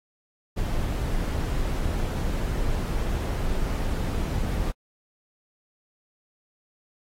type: noise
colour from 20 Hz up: brown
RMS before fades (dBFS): -26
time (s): 0.56-4.72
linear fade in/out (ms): 20
effects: AAC 48 kbps